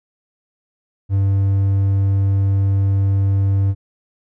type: tone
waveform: triangle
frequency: 98 Hz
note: G2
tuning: in tune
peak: -11 dBFS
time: 1.09-3.75 s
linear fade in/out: 50 ms
effects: none